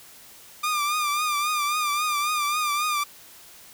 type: tone with vibrato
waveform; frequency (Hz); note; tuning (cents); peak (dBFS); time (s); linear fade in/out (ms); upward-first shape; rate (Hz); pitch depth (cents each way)
sawtooth; 1200; D6; +37; -19; 0.63-3.04; 10; triangle; 3.7; 66
effects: white hiss -48 dBFS RMS until 3.73 s